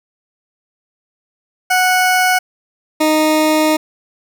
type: tone pair in turn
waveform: 20% pulse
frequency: 737 / 309.9 Hz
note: F#5 / D#4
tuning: -7 / -7 cents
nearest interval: octave + minor third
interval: 1500 cents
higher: first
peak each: -6 dBFS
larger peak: neither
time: 1.7-2.39 / 3-3.77 s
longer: second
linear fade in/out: 10 ms
effects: none